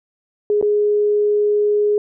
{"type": "tone with dropouts", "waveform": "sine", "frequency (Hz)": 416.2, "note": "G#4", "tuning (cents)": 4, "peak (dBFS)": -13, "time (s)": [0.5, 1.98], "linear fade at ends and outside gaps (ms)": 1, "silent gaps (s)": [0.613, 0.626], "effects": []}